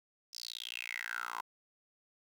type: tone with high-pass filter sweep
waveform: 10% pulse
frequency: 58.9 Hz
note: A#1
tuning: 19 cents sharp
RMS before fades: -42 dBFS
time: 0.33-1.41 s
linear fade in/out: 5 ms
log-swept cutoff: 5300 to 1000 Hz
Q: 7.8
effects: 11-bit